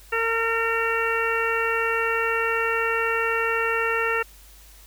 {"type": "harmonic tone", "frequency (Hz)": 456, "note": "A#4", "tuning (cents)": -38, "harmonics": [1, 2, 3, 4, 5, 6], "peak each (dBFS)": [-26, -32, -26, -27, -33, -29], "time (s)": [0.12, 4.23], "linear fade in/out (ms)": 10, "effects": ["added 50 Hz sine -48 dBFS peak until 4.86 s", "white hiss -51 dBFS RMS until 4.86 s"]}